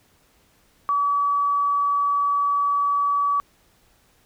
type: tone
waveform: sine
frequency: 1143 Hz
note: D6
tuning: 47 cents flat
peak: -18 dBFS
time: 0.89-3.4 s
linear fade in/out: 0 ms
effects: pink hiss -60 dBFS RMS until 4.25 s